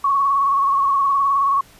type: tone with vibrato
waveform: sine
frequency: 1107 Hz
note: C#6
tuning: 3 cents flat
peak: -14 dBFS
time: 0.04-1.61 s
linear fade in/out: 5 ms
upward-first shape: sine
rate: 19 Hz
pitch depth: 44 cents each way
effects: pink hiss -48 dBFS RMS until 1.79 s + resampled to 32000 Hz